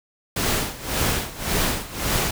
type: noise with tremolo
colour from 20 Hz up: pink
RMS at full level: -21 dBFS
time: 0.36-2.31 s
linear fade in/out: 5 ms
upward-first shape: sine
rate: 1.8 Hz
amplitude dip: 85%
effects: none